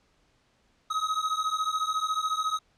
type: beating tone pair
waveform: square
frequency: 1263 / 1277 Hz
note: D#6 / D#6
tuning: +26 / +45 cents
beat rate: 14 Hz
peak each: -30 dBFS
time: 0.9-2.59 s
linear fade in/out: 10 ms
effects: pink hiss -67 dBFS RMS until 2.77 s + low-pass 6000 Hz 12 dB/octave